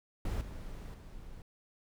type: noise with level steps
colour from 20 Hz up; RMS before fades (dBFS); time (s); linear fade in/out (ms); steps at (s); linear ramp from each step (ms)
brown; -34 / -43 / -48; 0.25-1.42; 2; 0.41 / 0.94; 2
effects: none